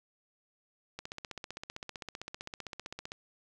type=click train; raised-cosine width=0.2 ms; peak=-23 dBFS; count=34; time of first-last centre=0.99-3.119 s; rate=15.5 Hz; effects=none